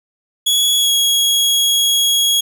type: tone with pitch glide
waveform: sawtooth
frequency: 3365 to 3317 Hz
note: G#7 to G#7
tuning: +22 to -3 cents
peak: -9 dBFS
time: 0.46-2.41 s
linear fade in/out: 10 ms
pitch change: -25 cents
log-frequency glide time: 0.77-0.91 s
effects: none